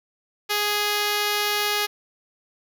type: tone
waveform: 5% pulse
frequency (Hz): 415.3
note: G#4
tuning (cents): 0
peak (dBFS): -10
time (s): 0.49-1.87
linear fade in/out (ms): 20
effects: none